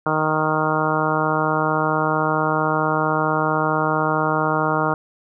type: harmonic tone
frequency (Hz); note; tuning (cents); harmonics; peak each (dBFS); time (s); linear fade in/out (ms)
155.56; D#3; 0; 1 / 2 / 3 / 4 / 5 / 6 / 7 / 8 / 9; -26 / -26 / -26 / -26 / -26 / -26 / -26 / -26 / -26; 0.06-4.94; 2
effects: none